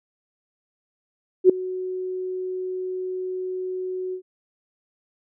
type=tone with ADSR envelope; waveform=sine; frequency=370 Hz; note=F#4; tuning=in tune; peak=-6 dBFS; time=1.44-4.22 s; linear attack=55 ms; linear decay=3 ms; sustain=-20 dB; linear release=87 ms; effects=none